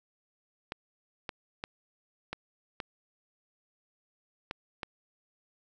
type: clicks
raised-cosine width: 0.3 ms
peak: -19 dBFS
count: 7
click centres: 0.721 / 1.292 / 1.639 / 2.33 / 2.802 / 4.511 / 4.832 s
effects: none